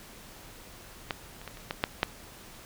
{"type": "clicks", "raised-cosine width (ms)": 0.3, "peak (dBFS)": [-13, -29, -23, -29, -15, -8, -7], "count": 7, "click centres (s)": [1.108, 1.415, 1.477, 1.572, 1.709, 1.839, 2.031], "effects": ["pink hiss -49 dBFS RMS until 2.65 s"]}